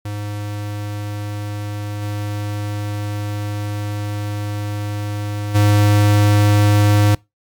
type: tone with level steps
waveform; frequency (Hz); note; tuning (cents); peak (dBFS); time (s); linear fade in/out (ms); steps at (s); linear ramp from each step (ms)
square; 103.6; G#2; -4; -24 / -22 / -11; 0.05-7.15; 5; 2.01 / 5.54; 20
effects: noise-tail reverb RT60 0.2 s tail -23 dB re dry + MP3 96 kbps